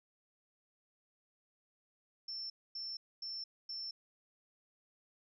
sine tone bursts, 5370 Hz, E8, 31 cents sharp, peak -40 dBFS, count 4, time 2.28-3.91 s, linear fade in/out 5 ms, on 220 ms, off 250 ms, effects none

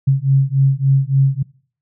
sine beating tone pair, 134.3 / 137.8 Hz, C3 / C#3, +46 / -10 cents, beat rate 3.5 Hz, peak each -14 dBFS, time 0.07-1.43 s, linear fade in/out 10 ms, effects noise-tail reverb RT60 0.5 s tail -23 dB re dry

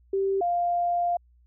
sine tone pair in turn, 389.7 / 698.6 Hz, G4 / F5, -10 / 0 cents, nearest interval minor seventh, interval 1010 cents, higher second, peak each -22 dBFS, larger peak neither, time 0.13-0.41 / 0.41-1.17 s, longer second, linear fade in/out 5 ms, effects added 60 Hz sine -56 dBFS peak until 1.46 s

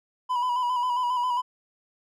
triangle tone with vibrato, 987 Hz, B5, 1 cent flat, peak -21 dBFS, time 0.29-1.42 s, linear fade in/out 20 ms, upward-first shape square, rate 7.4 Hz, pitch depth 36 cents each way, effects none

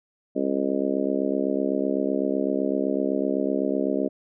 harmonic tone, 67.9 Hz, C#2, 35 cents flat, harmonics 3 / 4 / 5 / 6 / 7 / 8 / 9, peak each -31 / -26 / -29 / -29 / -32 / -35 / -30 dBFS, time 0.35-4.09 s, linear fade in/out 20 ms, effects none

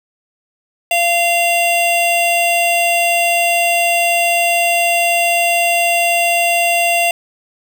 square tone pair together, 689 / 2756 Hz, F5 / F7, -24 / -24 cents, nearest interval 2 octaves, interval 2400 cents, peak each -15 / -16 dBFS, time 0.91-7.11 s, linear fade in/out 2 ms, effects 7-bit

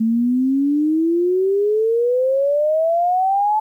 sine exponential sweep, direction up, 220.2 to 869 Hz, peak -14 dBFS, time 0-3.6 s, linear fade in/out 10 ms, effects 9-bit

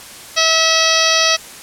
harmonic tone, 647 Hz, E5, 32 cents flat, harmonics 1 / 2 / 3 / 4 / 5 / 6 / 7 / 8 / 9, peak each -20 / -20 / -20 / -20 / -20 / -20 / -20 / -20 / -20 dBFS, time 0.36-1.37 s, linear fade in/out 20 ms, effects white hiss -35 dBFS RMS until 1.62 s + low-pass 11000 Hz 12 dB/octave

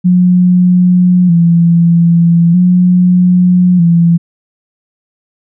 sine tone with vibrato, 174.61 Hz, F3, in tune, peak -4 dBFS, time 0.04-4.18 s, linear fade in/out 20 ms, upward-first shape square, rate 0.4 Hz, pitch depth 53 cents each way, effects none

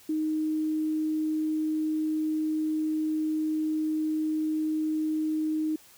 sine tone, 311.1 Hz, D#4, in tune, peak -25 dBFS, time 0.09-5.76 s, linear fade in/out 5 ms, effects white hiss -55 dBFS RMS until 5.97 s

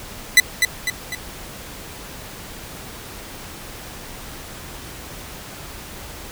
sawtooth tone with echo, 1998 Hz, B6, 20 cents sharp, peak -3 dBFS, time 0.37-0.4 s, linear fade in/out 2 ms, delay 250 ms, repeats 3, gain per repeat -6 dB, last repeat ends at 1.15 s, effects pink hiss -36 dBFS RMS until 6.31 s

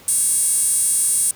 sawtooth tone with high-pass filter, 554.4 Hz, C#5, in tune, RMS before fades -18 dBFS, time 0.08-1.31 s, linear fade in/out 2 ms, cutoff 9100 Hz, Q 7.9, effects pink hiss -45 dBFS RMS until 1.35 s + high-pass 80 Hz 12 dB/octave

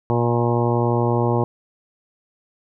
harmonic tone with a mistuned harmonic, 119.2 Hz, A#2, 39 cents sharp, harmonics 1 / 2 / 3 / 4 / 5 / 6 / 7 / 8 / 9, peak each -20 / -25 / -23 / -25 / -28 / -32 / -27 / -29 / -32 dBFS, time 0.1-1.44 s, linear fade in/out 0 ms, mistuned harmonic 8, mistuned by -20 cents, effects none

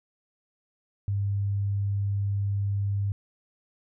sine tone, 100 Hz, G2, 35 cents sharp, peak -24 dBFS, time 1.08-3.12 s, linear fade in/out 0 ms, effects none

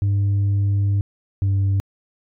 sine tone pair in turn, 100 / 97.94 Hz, G2 / G2, +35 / -1 cents, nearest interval unison, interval 36 cents, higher first, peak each -13 dBFS, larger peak neither, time 0.02-1.01 / 1.42-1.8 s, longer first, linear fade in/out 0 ms, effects tanh soft clip ceiling -15 dBFS

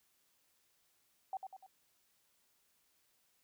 sine tone with echo, 767 Hz, G5, 38 cents flat, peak -36 dBFS, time 1.33-1.37 s, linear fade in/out 2 ms, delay 98 ms, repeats 3, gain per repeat -6 dB, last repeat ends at 1.664 s, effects white hiss -75 dBFS RMS until 3.43 s

